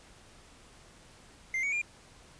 triangle tone with pitch steps, 2093 / 2243 / 2404 Hz, C7 / C#7 / D7, 0 / +20 / +40 cents, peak -27 dBFS, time 1.54-1.816 s, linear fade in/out 2 ms, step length 92 ms, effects pink hiss -56 dBFS RMS until 2.39 s + resampled to 22050 Hz

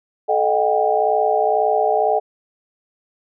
sine tone cluster, 434 / 617 / 732 / 794 Hz, A4 / D#5 / F#5 / G5, -24 / -15 / -19 / +22 cents, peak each -20 dBFS, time 0.28-2.2 s, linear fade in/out 20 ms, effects none

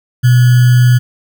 sine tone with sample-and-hold, 123.47 Hz, B2, in tune, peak -4 dBFS, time 0.23-0.99 s, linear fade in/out 20 ms, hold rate 1575 Hz, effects none

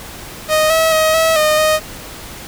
sawtooth tone with pitch steps, 621 / 645 / 631 / 647 / 614 / 621 Hz, D#5 / E5 / D#5 / E5 / D#5 / D#5, -3 / -38 / +24 / -32 / -23 / -3 cents, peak -7 dBFS, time 0.48-1.8 s, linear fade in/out 50 ms, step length 220 ms, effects pink hiss -32 dBFS RMS until 2.47 s

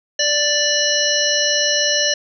harmonic tone with a mistuned harmonic, 587.3 Hz, D5, in tune, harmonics 1 / 3 / 5 / 7 / 9 / 10, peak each -22 / -22 / -22 / -22 / -22 / -22 dBFS, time 0.19-2.14 s, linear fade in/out 5 ms, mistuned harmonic 9, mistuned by +54 cents, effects none

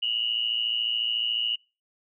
sine tone pair together, 2846 / 2960 Hz, F7 / F#7, +32 / 0 cents, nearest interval minor second, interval 68 cents, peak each -27 dBFS, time 0.02-1.56 s, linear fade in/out 10 ms, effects noise-tail reverb RT60 0.3 s tail -24 dB re dry

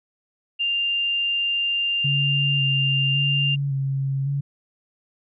sine tone, 2794 Hz, F7, in tune, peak -20 dBFS, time 0.59-3.56 s, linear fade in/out 20 ms
sine tone with vibrato, 138.4 Hz, C#3, 2 cents flat, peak -21 dBFS, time 2.04-4.41 s, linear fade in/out 10 ms, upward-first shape square, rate 0.9 Hz, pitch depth 27 cents each way
effects none

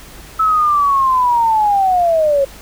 sine linear sweep, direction down, 1310 to 540 Hz, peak -10 dBFS, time 0.39-2.45 s, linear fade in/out 10 ms, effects added 50 Hz sine -40 dBFS peak until 2.61 s + pink hiss -38 dBFS RMS until 2.61 s

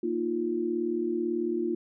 sine chord, Bb suspended fourth, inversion none, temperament equal, 233.1 / 311.1 / 349.2 Hz, Bb3 / Eb4 / F4, 0 / 0 / 0 cents, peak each -33 / -33 / -28 dBFS, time 0.03-1.75 s, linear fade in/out 5 ms, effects none

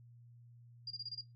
sine tone bursts, 4807 Hz, D8, 39 cents sharp, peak -39 dBFS, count 6, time 0.87-1.212 s, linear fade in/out 5 ms, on 37 ms, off 24 ms, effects noise-tail reverb RT60 0.2 s tail -18 dB re dry + added 119 Hz sine -56 dBFS peak until 1.35 s

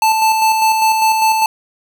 square tone with tremolo, 880 Hz, A5, in tune, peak -10 dBFS, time 0.02-1.46 s, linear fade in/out 2 ms, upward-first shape square, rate 5 Hz, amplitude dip 35%, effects none

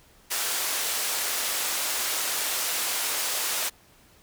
white band-pass noise, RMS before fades -28 dBFS, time 0.3-3.7 s, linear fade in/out 20 ms, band 450 to 13000 Hz, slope 12 dB/octave, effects pink hiss -57 dBFS RMS until 4.22 s

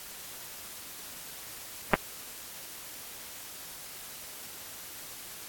clicks, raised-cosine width 0.5 ms, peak -5 dBFS, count 2, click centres 1.935 / 1.94 s, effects white hiss -44 dBFS RMS until 5.48 s + AAC 64 kbps

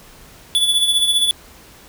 square tone with tremolo, 3444 Hz, A7, 38 cents flat, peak -12 dBFS, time 0.55-1.31 s, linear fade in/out 0 ms, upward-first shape sine, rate 15 Hz, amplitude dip 55%, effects pink hiss -44 dBFS RMS until 1.88 s

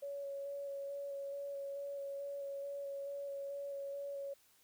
sine tone with vibrato, 560 Hz, C#5, 18 cents sharp, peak -40 dBFS, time 0.02-4.34 s, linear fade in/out 10 ms, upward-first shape square, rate 2.3 Hz, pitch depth 11 cents each way, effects white hiss -69 dBFS RMS until 4.63 s

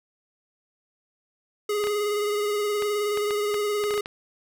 square tone with vibrato, 415.3 Hz, G#4, in tune, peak -24 dBFS, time 1.69-4.01 s, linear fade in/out 5 ms, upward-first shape sine, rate 19 Hz, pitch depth 27 cents each way
clicks, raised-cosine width 0.3 ms, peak -17 dBFS, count 11, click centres 1.84 / 1.871 / 2.823 / 3.174 / 3.308 / 3.543 / 3.839 / 3.908 / 3.94 / 3.978 / 4.059 s
effects none

